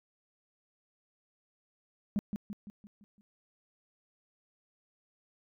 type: tone with echo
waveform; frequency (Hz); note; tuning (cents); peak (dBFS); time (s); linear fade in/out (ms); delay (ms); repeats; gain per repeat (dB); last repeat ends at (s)
sine; 205.1; G#3; -21; -25; 2.16-2.19; 0; 170; 6; -6; 3.21
effects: tanh soft clip ceiling -24 dBFS